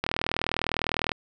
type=click train; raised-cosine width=0.3 ms; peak=-9 dBFS; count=44; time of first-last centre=0.04-1.118 s; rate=39.9 Hz; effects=none